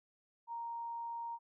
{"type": "tone", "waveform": "sine", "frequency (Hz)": 932.3, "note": "A#5", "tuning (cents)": 0, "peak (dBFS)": -39, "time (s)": [0.47, 1.39], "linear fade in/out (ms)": 50, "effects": []}